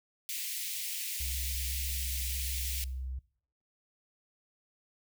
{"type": "high-pass noise", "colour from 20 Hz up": "white", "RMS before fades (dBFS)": -37, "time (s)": [0.29, 2.84], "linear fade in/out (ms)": 0, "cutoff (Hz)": 2000, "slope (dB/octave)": 48}
{"type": "tone with pitch glide", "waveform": "sine", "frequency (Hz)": [65.41, 64.73], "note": ["C2", "C2"], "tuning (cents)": [0, -18], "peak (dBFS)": -35, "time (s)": [1.2, 3.19], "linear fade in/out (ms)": 5, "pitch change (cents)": -18, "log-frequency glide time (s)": [1.77, 2.35]}
{"effects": ["noise-tail reverb RT60 0.6 s tail -21 dB re dry"]}